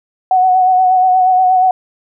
sine tone with vibrato, 742 Hz, F#5, 5 cents sharp, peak -7 dBFS, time 0.31-1.71 s, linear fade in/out 2 ms, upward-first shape sine, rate 8.4 Hz, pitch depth 28 cents each way, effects none

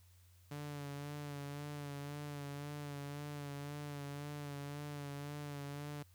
sawtooth tone with vibrato, 144.4 Hz, D3, 29 cents flat, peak -39 dBFS, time 0.51-6.03 s, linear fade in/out 5 ms, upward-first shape sine, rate 1.9 Hz, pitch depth 32 cents each way, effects added 90 Hz sine -62 dBFS peak until 6.14 s + white hiss -71 dBFS RMS until 6.14 s

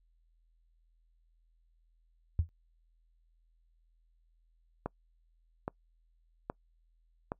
sine tone with exponential decay, 82.41 Hz, E2, in tune, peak -21 dBFS, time 2.39-2.49 s, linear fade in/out 0 ms, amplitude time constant 21 ms
click train, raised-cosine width 1 ms, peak -20 dBFS, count 4, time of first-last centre 4.86-7.319 s, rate 1.22 Hz
effects noise-tail reverb RT60 0.1 s tail -26 dB re dry + added 41 Hz sine -66 dBFS peak until 7.39 s

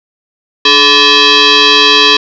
sine tone with frequency modulation, 293.7 Hz, D4, in tune, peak -3 dBFS, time 0.65-2.17 s, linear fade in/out 5 ms, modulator 721 Hz, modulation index 6, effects none

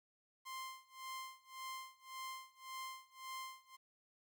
sawtooth tone with tremolo, 1048 Hz, C6, 2 cents sharp, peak -40 dBFS, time 0.45-3.77 s, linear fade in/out 20 ms, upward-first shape sine, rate 1.8 Hz, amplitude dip 95%, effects 13-bit

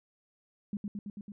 sine tone with echo, 204.4 Hz, G#3, 27 cents flat, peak -31 dBFS, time 0.73-0.77 s, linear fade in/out 2 ms, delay 110 ms, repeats 5, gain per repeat -2 dB, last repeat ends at 1.32 s, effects none

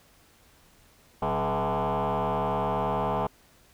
sine tone with frequency modulation, 116.54 Hz, A#2, in tune, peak -22 dBFS, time 1.22-3.27 s, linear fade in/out 5 ms, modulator 152 Hz, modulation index 6.5, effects tanh soft clip ceiling -23 dBFS + pink hiss -59 dBFS RMS until 3.73 s

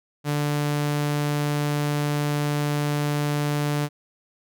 sawtooth tone, 146.83 Hz, D3, in tune, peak -18 dBFS, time 0.24-3.89 s, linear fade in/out 50 ms, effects none

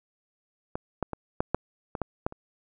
clicks, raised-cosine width 1 ms, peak -17 / -13 / -18 / -10 / -9 / -18 / -14 / -12 / -27 dBFS, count 9, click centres 0.755 / 1.027 / 1.133 / 1.405 / 1.546 / 1.952 / 2.017 / 2.265 / 2.324 s, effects none

